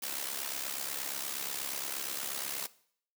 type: noise with amplitude modulation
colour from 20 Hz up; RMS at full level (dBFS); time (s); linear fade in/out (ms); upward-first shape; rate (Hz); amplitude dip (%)
white; -34; 0.02-2.67; 10; sine; 68.4; 70
effects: noise-tail reverb RT60 0.6 s tail -19 dB re dry + high-pass 200 Hz 12 dB/octave